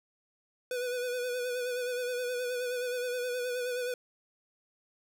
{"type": "tone with vibrato", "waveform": "square", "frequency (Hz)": 494.8, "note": "B4", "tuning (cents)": 3, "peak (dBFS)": -32, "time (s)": [0.71, 3.94], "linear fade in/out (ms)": 2, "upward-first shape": "sine", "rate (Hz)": 9.5, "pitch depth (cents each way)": 37, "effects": []}